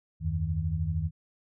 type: tone cluster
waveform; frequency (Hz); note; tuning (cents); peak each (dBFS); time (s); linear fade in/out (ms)
sine; 79.1 / 92 / 157.5; D#2 / F#2 / D#3; +29 / -9 / +21; -31; 0.2-1.11; 50
effects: none